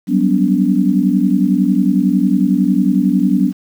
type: chord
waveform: sine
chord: G major seventh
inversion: third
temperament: equal with one note detuned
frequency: 185 / 196 / 246.9 / 287 Hz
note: F#3 / G3 / B3 / D4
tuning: 0 / 0 / 0 / -40 cents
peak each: -16 dBFS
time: 0.07-3.53 s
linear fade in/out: 50 ms
effects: 7-bit